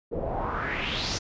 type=noise with low-pass filter sweep; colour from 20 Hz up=pink; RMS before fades=-30 dBFS; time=0.11-1.19 s; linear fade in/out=20 ms; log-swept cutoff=430 to 6300 Hz; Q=4.1; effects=resampled to 16000 Hz

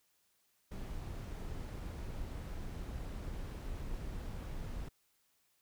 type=noise; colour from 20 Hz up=brown; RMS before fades=-42 dBFS; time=0.71-4.89 s; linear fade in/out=10 ms; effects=white hiss -75 dBFS RMS until 5.61 s

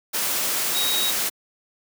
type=tone in noise; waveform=sine; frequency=3795 Hz; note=A#7; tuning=30 cents sharp; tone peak=-23 dBFS; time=0.74-1.12 s; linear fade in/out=20 ms; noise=white; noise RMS=-24 dBFS; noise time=0.13-1.3 s; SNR=-2 dB; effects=high-pass 200 Hz 12 dB/octave

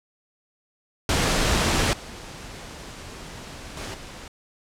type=noise with level steps; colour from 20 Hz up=pink; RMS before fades=-21 / -39 / -33 / -40 dBFS; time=1.09-4.28 s; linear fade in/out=2 ms; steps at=1.93 / 3.77 / 3.94 s; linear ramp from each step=2 ms; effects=low-pass 8000 Hz 12 dB/octave

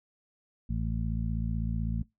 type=harmonic tone; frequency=55.9 Hz; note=A1; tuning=28 cents sharp; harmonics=1 / 2 / 3 / 4; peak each=-31 / -34 / -36 / -37 dBFS; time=0.69-2.03 s; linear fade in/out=10 ms; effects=noise-tail reverb RT60 0.2 s tail -23 dB re dry

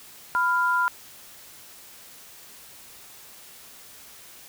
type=tone pair together; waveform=sine; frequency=996.5 / 1396.9 Hz; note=B5 / F6; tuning=+15 / 0 cents; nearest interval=tritone; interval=585 cents; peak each=-23 / -22 dBFS; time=0.35-0.88 s; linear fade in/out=0 ms; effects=white hiss -47 dBFS RMS until 4.48 s

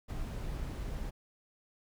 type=noise; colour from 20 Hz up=brown; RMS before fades=-38 dBFS; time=0.08-1.11 s; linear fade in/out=20 ms; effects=none

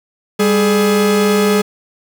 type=tone pair together; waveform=45% pulse; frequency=199.49 / 422.7 Hz; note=G3 / G#4; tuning=+31 / +31 cents; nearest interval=octave + minor second; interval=1300 cents; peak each=-14 / -13 dBFS; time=0.39-1.62 s; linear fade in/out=10 ms; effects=none

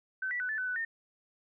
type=tone with pitch steps; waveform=sine; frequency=1529 / 1957 / 1496 / 1747 / 1507 / 1492 / 1824 Hz; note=G6 / B6 / F#6 / A6 / F#6 / F#6 / A#6; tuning=-44 / -16 / +19 / -13 / +31 / +14 / -38 cents; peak=-31 dBFS; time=0.22-0.85 s; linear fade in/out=5 ms; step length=90 ms; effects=none

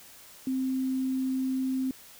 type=tone; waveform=sine; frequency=261.6 Hz; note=C4; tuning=in tune; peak=-26 dBFS; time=0.47-1.91 s; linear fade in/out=2 ms; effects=white hiss -51 dBFS RMS until 2.19 s

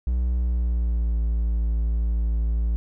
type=tone with pitch glide; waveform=triangle; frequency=61.1 to 56.35 Hz; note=B1 to A1; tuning=-18 to +42 cents; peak=-18 dBFS; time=0.07-2.76 s; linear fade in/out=0 ms; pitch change=-140 cents; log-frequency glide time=0.34-1.22 s; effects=none

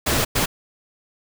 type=noise bursts at uneven times; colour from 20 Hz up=pink; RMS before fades=-20 dBFS; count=2; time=0.06-0.25 / 0.35-0.46 s; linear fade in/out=10 ms; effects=none

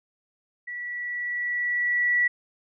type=tone with level ramp; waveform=sine; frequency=1947 Hz; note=B6; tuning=25 cents flat; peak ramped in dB=-32 to -18 dBFS; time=0.67-2.28 s; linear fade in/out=10 ms; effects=none

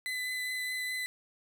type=tone with vibrato; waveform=35% pulse; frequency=2011 Hz; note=B6; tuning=31 cents sharp; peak=-31 dBFS; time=0.06-1.06 s; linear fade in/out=0 ms; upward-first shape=triangle; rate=4.8 Hz; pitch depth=11 cents each way; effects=none

